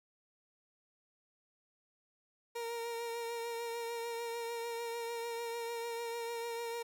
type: tone with vibrato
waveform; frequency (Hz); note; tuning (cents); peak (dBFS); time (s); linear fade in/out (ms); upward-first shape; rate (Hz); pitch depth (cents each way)
30% pulse; 466.2; A#4; 0; -35; 2.55-6.83; 10; triangle; 6.7; 28
effects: 11-bit